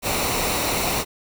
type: noise with comb filter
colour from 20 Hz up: pink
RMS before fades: -23 dBFS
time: 0.02-1.05 s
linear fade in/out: 50 ms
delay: 0.61 ms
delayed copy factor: -0.5
effects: none